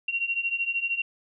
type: beating tone pair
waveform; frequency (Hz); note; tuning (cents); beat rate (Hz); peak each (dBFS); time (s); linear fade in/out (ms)
sine; 2741 / 2754; F7 / F7; -33 / -25; 13; -30 / -27; 0.08-1.02; 5
effects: none